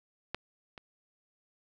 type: clicks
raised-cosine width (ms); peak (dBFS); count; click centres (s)
0.3; -17 / -29; 2; 0.346 / 0.778
effects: none